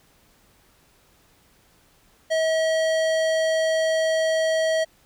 sine tone with hard clipping, 641 Hz, E5, 49 cents flat, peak -21 dBFS, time 2.3-4.85 s, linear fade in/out 20 ms, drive 17 dB, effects pink hiss -59 dBFS RMS until 5.05 s

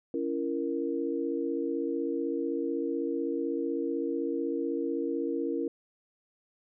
sine chord, A# diminished, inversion first, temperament just, 279.7 / 335.6 / 466.2 Hz, C#4 / E4 / A#4, +16 / +31 / 0 cents, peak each -33 / -32 / -33 dBFS, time 0.14-5.68 s, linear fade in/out 2 ms, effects none

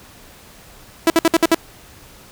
sawtooth tone bursts, 329.6 Hz, E4, in tune, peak -6 dBFS, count 6, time 1.07-1.546 s, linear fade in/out 2 ms, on 31 ms, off 58 ms, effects pink hiss -44 dBFS RMS until 2.31 s

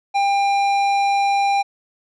triangle tone with tanh clipping, 798 Hz, G5, 31 cents sharp, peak -17 dBFS, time 0.14-1.63 s, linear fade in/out 20 ms, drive 17 dB, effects none

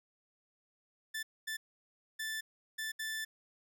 sawtooth tone bursts at uneven times, 1760 Hz, A6, in tune, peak -33 dBFS, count 5, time 1.14-1.23 / 1.47-1.57 / 2.19-2.41 / 2.78-2.92 / 2.99-3.25 s, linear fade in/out 10 ms, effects none

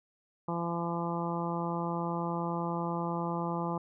harmonic tone, 170.2 Hz, F3, 44 cents flat, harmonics 1 / 2 / 3 / 4 / 5 / 6 / 7, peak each -34 / -38 / -40 / -42 / -38 / -39 / -42 dBFS, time 0.48-3.78 s, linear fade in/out 5 ms, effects none

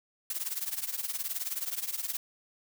blue noise with tremolo, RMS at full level -31 dBFS, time 0.3-2.17 s, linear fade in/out 2 ms, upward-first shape triangle, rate 19 Hz, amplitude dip 90%, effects none

